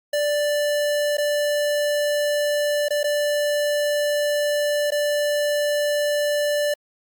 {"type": "tone with dropouts", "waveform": "square", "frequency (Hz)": 587.3, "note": "D5", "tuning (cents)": 0, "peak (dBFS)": -20, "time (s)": [0.13, 6.74], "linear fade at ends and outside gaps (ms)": 5, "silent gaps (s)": [[1.171, 1.181], [2.885, 2.905], [3.032, 3.041], [4.906, 4.919]], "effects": ["Opus 48 kbps"]}